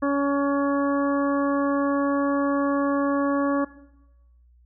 harmonic tone, 281.3 Hz, C#4, 26 cents sharp, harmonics 1 / 2 / 3 / 4 / 5 / 6, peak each -22 / -26 / -37 / -28 / -38 / -35 dBFS, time 0.02-3.65 s, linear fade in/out 10 ms, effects noise-tail reverb RT60 0.9 s tail -17 dB re dry + added 60 Hz sine -53 dBFS peak until 4.65 s

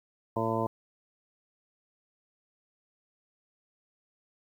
harmonic tone, 112.8 Hz, A2, 44 cents sharp, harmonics 1 / 2 / 3 / 4 / 5 / 6 / 8 / 9, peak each -35 / -35 / -35 / -35 / -35 / -35 / -35 / -35 dBFS, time 0.36-0.67 s, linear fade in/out 5 ms, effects 10-bit

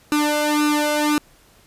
sawtooth tone with flanger, 298.3 Hz, D4, 27 cents sharp, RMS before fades -19 dBFS, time 0.12-1.18 s, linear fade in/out 0 ms, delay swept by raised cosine 0.76 to 1.43 ms, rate 1.9 Hz, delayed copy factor +1, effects pink hiss -53 dBFS RMS until 1.66 s + resampled to 32000 Hz

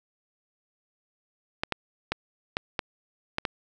clicks, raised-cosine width 0.3 ms, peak -10 dBFS, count 7, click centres 1.635 / 1.723 / 2.12 / 2.569 / 2.792 / 3.384 / 3.452 s, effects none

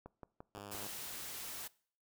click train, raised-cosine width 1 ms, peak -34 dBFS, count 5, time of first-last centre 0.06-0.75 s, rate 5.8 Hz
5% pulse tone, 101.6 Hz, G#2, 38 cents flat, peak -36 dBFS, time 0.55-0.87 s, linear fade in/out 0 ms
white noise, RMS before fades -45 dBFS, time 0.71-1.68 s, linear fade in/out 10 ms
effects noise-tail reverb RT60 0.5 s tail -22 dB re dry

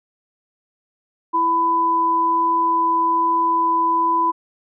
sine tone pair together, 333.4 / 999 Hz, E4 / B5, +20 / +20 cents, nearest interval octave + perfect fifth, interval 1900 cents, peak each -26 / -15 dBFS, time 1.33-4.32 s, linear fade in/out 20 ms, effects none

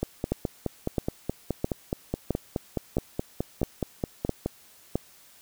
two click trains, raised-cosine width 2 ms, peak -13 / -11 dBFS, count 22 / 8, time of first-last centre 0.03-4.46 / 0.32-4.956 s, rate 4.74 / 1.51 Hz, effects white hiss -55 dBFS RMS until 5.41 s

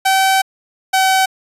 sawtooth tone pair in turn, 768 / 761.4 Hz, G5 / F#5, -36 / +49 cents, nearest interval unison, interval 15 cents, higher first, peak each -7 dBFS, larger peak neither, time 0.05-0.42 / 0.93-1.26 s, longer first, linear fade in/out 10 ms, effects resampled to 32000 Hz

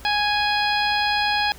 harmonic tone, 830.6 Hz, G#5, in tune, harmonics 1 / 2 / 3 / 4 / 5 / 6, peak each -22 / -25 / -27 / -28 / -29 / -30 dBFS, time 0.05-1.52 s, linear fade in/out 0 ms, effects added 60 Hz sine -45 dBFS peak until 1.58 s + pink hiss -45 dBFS RMS until 1.58 s

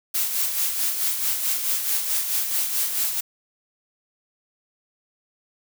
blue noise with tremolo, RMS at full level -22 dBFS, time 0.14-3.21 s, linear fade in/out 10 ms, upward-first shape sine, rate 4.6 Hz, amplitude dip 50%, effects none

